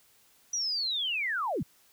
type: linear sweep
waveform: sine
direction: down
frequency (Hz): 5920 to 93.4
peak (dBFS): -28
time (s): 0.53-1.63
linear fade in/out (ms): 5
effects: white hiss -63 dBFS RMS until 1.92 s